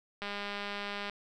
click train, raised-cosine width 0.3 ms, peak -22 dBFS, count 179, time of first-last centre 0.22-1.097 s, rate 203 Hz, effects none

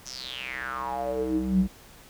square tone with band-pass filter sweep, 64 Hz, C2, 38 cents flat, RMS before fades -29 dBFS, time 0.05-1.68 s, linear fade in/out 20 ms, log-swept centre 6200 to 150 Hz, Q 7.2, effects pink hiss -51 dBFS RMS until 2.09 s

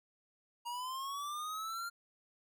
square linear sweep, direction up, 942 to 1400 Hz, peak -39 dBFS, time 0.65-1.9 s, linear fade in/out 20 ms, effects none

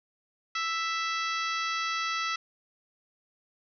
harmonic tone, 660 Hz, E5, 2 cents sharp, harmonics 2 / 3 / 4 / 5 / 6 / 7 / 8 / 9, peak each -31 / -35 / -37 / -39 / -41 / -42 / -43 / -44 dBFS, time 0.55-2.36 s, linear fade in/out 5 ms, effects none

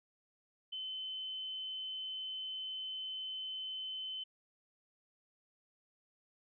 sine tone, 3054 Hz, G7, 46 cents flat, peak -39 dBFS, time 0.72-4.24 s, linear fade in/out 10 ms, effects none

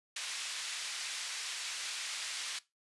pink band-pass noise, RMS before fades -40 dBFS, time 0.16-2.59 s, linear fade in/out 5 ms, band 2300 to 8000 Hz, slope 12 dB/octave, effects noise-tail reverb RT60 0.2 s tail -18 dB re dry + resampled to 24000 Hz

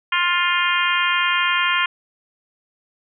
harmonic tone, 351.6 Hz, F4, 12 cents sharp, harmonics 3 / 4 / 5 / 6 / 7 / 8 / 9, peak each -22 / -23 / -24 / -25 / -25 / -26 / -27 dBFS, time 0.12-1.86 s, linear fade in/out 5 ms, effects none

